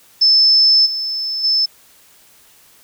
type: tone with level steps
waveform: sine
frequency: 5260 Hz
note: E8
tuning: 5 cents flat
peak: -8 / -19 / -12 dBFS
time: 0.21-1.66 s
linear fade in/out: 10 ms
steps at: 0.85 / 1.43 s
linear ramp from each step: 20 ms
effects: white hiss -49 dBFS RMS until 2.83 s